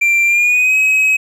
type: tone with pitch glide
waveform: triangle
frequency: 2363 to 2547 Hz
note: D7 to D#7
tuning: +10 to +40 cents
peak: -8 dBFS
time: 0.01-1.17 s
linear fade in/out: 10 ms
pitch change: +130 cents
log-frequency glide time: 0.25-0.76 s
effects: none